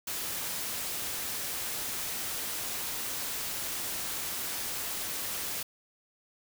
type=noise; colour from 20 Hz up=white; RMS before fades=-35 dBFS; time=0.07-5.63 s; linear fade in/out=5 ms; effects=none